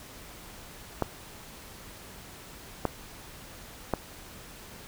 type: clicks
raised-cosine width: 1 ms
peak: -11 dBFS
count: 3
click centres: 1.023 / 2.853 / 3.937 s
effects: pink hiss -47 dBFS RMS until 4.87 s